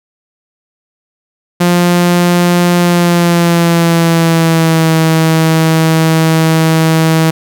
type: tone with pitch glide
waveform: sawtooth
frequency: 175.5 to 160.93 Hz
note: F3 to E3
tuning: +9 to -41 cents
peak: -3 dBFS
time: 1.6-7.31 s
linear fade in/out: 10 ms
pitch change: -150 cents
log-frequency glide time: 2.77-4.95 s
effects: none